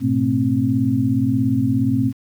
sine tone cluster, 105.1 / 122.1 / 222.4 / 264.1 Hz, G#2 / B2 / A3 / C4, +21 / -19 / +19 / +16 cents, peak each -24 / -21 / -23 / -18 dBFS, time 0-2.13 s, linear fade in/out 50 ms, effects 8-bit

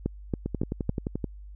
two click trains, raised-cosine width 3 ms, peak -13 / -16 dBFS, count 4 / 10, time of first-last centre 0.06-0.893 / 0.46-1.243 s, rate 3.6 / 11.5 Hz, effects added 50 Hz sine -41 dBFS peak until 1.55 s

